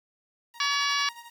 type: tone with tremolo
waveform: sawtooth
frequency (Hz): 940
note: A#5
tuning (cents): +14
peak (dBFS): -36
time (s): 0.53-1.31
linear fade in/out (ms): 50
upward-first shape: triangle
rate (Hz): 11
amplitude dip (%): 80
type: harmonic tone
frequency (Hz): 568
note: C#5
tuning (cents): +42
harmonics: 2 / 3 / 4 / 5 / 6 / 7 / 8 / 9 / 10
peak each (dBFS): -29 / -31 / -32 / -33 / -34 / -34 / -35 / -36 / -36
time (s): 0.6-1.09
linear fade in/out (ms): 2
effects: 9-bit